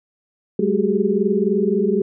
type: tone cluster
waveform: sine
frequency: 194.1 / 213.5 / 376.9 / 396 / 419.8 Hz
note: G3 / G#3 / F#4 / G4 / G#4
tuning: -17 / +48 / +32 / +18 / +19 cents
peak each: -22 dBFS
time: 0.59-2.02 s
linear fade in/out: 5 ms
effects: none